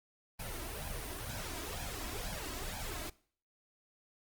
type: noise with flanger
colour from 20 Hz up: pink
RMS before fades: -41 dBFS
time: 0.39-3.1 s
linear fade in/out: 10 ms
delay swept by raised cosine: 1.2 to 3.1 ms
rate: 2.1 Hz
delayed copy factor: +0.75
effects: noise-tail reverb RT60 0.5 s tail -21 dB re dry + Opus 32 kbps